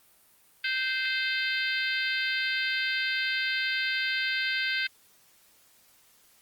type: harmonic tone with a mistuned harmonic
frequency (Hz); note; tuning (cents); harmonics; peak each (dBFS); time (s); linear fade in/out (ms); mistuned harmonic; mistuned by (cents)
520; C5; -11; 3 / 4 / 5 / 6 / 7 / 8 / 9; -30 / -32 / -34 / -36 / -37 / -38 / -39; 0.64-4.87; 5; 9; +19
effects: white hiss -61 dBFS RMS until 6.41 s + Opus 32 kbps